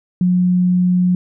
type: tone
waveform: sine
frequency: 180.3 Hz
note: F#3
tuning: 45 cents flat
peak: -11 dBFS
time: 0.21-1.15 s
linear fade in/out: 2 ms
effects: none